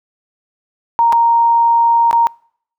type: tone with dropouts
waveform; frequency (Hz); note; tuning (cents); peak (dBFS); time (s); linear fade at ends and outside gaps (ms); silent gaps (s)
sine; 931; A#5; -2; -8; 0.99-2.27; 0; 1.124-1.129 / 2.111-2.129
effects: noise-tail reverb RT60 0.6 s tail -26 dB re dry